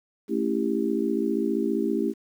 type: chord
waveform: sine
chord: A dominant seventh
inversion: none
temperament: just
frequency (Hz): 220 / 275 / 330 / 396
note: A3 / C#4 / E4 / G4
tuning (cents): 0 / -14 / +2 / +18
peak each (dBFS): -28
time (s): 0.28-2.14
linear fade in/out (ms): 50
effects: 9-bit